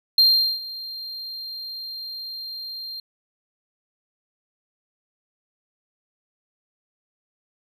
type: tone with ADSR envelope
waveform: triangle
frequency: 4186 Hz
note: C8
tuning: in tune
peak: -10 dBFS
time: 0.18-3 s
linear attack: 3 ms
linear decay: 410 ms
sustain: -20 dB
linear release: 3 ms
effects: none